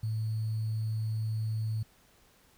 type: tone with sample-and-hold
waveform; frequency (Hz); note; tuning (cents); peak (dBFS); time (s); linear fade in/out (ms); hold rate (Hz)
sine; 110; A2; 0; -29; 0.03-1.83; 5; 4410
effects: pink hiss -63 dBFS RMS until 2.57 s